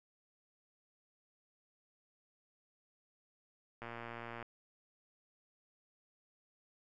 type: click train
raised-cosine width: 0.5 ms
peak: -30 dBFS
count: 72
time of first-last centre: 3.82-4.427 s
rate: 117 Hz
effects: none